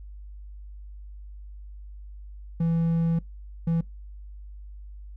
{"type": "tone bursts at uneven times", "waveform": "triangle", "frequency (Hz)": 166, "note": "E3", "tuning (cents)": 12, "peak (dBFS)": -19, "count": 2, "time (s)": [[2.6, 3.19], [3.67, 3.81]], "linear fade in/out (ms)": 5, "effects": ["noise-tail reverb RT60 0.2 s tail -25 dB re dry", "added 50 Hz sine -39 dBFS peak until 5.16 s"]}